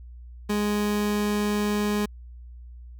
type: tone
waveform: 30% pulse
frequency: 207.7 Hz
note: G#3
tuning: in tune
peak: -20 dBFS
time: 0.49-2.06 s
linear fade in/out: 10 ms
effects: added 60 Hz sine -40 dBFS peak until 2.99 s